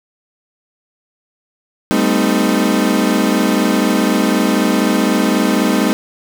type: chord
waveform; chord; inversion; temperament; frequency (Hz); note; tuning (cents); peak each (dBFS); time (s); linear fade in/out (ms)
35% pulse; A half-diminished seventh; third; equal with one note detuned; 196 / 220 / 256.1 / 311.1; G3 / A3 / C4 / Eb4; 0 / 0 / -37 / 0; -16; 1.91-5.93; 0
effects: none